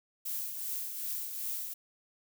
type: noise with tremolo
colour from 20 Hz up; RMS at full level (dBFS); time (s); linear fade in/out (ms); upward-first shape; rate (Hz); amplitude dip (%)
violet; -35; 0.25-1.74; 10; triangle; 2.6; 50
effects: none